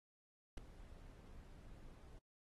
brown noise with ADSR envelope, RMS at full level -37 dBFS, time 0.57-2.19 s, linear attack 7 ms, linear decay 6 ms, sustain -20 dB, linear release 10 ms, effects AAC 32 kbps

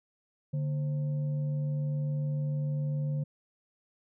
sine tone with frequency modulation, 146.5 Hz, D3, 4 cents flat, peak -28 dBFS, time 0.53-3.24 s, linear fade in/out 10 ms, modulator 380 Hz, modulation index 0.28, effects none

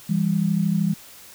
sine tone pair together, 166.97 / 200 Hz, E3 / G3, +23 / +35 cents, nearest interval minor third, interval 312 cents, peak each -21 dBFS, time 0.09-0.94 s, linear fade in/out 10 ms, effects white hiss -45 dBFS RMS until 1.34 s

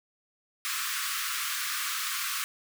pink high-pass noise, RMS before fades -32 dBFS, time 0.65-2.44 s, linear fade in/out 0 ms, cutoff 1100 Hz, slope 96 dB/octave, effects none

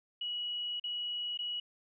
sine tone with dropouts, 2920 Hz, F#7, 24 cents flat, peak -34 dBFS, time 0.21-1.6 s, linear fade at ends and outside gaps 5 ms, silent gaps 0.798-0.839 / 1.375-1.389 s, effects none

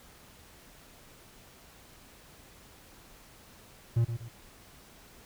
triangle tone with echo, 116.54 Hz, A#2, in tune, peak -20 dBFS, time 3.96-4.05 s, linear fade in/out 10 ms, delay 120 ms, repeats 2, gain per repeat -9 dB, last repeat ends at 4.29 s, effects pink hiss -55 dBFS RMS until 5.25 s

